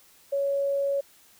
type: tone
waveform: sine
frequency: 558 Hz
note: C#5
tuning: 11 cents sharp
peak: -23 dBFS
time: 0.32-1.01 s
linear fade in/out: 10 ms
effects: white hiss -57 dBFS RMS until 1.39 s